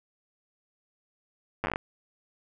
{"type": "slowing click train", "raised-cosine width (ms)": 0.5, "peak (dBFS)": -14, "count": 9, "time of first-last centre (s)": [1.64, 1.759], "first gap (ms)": 9, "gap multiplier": 1.14, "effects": []}